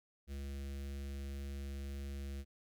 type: tone with notch filter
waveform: square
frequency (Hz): 69.3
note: C#2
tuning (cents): 0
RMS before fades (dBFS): -43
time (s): 0.27-2.45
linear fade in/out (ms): 50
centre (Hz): 940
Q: 0.7
effects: none